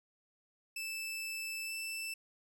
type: tone with pitch glide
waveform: sawtooth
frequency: 2637 to 2654 Hz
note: E7 to E7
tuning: 0 to +11 cents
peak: -35 dBFS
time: 0.76-2.14 s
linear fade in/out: 5 ms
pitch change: +11 cents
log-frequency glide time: 1.65-1.73 s
effects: none